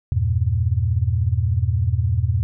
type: chord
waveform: sine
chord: E diminished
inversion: none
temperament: just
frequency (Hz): 82.41 / 98.89 / 118.67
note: E2 / G2 / Bb2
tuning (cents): 0 / +16 / +31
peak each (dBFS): -21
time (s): 0.12-2.43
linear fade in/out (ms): 0
effects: none